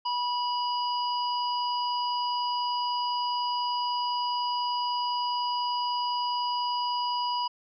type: harmonic tone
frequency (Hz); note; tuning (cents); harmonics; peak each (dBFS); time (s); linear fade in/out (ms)
977; B5; -19; 1 / 3 / 5; -27 / -36 / -35; 0.05-7.48; 10
effects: none